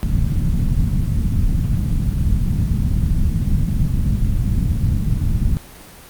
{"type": "low-pass noise", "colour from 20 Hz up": "pink", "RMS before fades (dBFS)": -17, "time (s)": [0.03, 5.57], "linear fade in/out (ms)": 0, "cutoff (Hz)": 200, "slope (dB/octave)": 24, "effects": ["pink hiss -40 dBFS RMS until 6.09 s", "Opus 24 kbps"]}